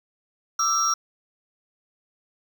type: tone cluster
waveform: triangle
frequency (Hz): 1181 / 1330 / 5640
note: D6 / E6 / F8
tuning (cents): +9 / +15 / +16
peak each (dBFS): -27 / -21 / -22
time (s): 0.59-0.94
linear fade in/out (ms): 5
effects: 8-bit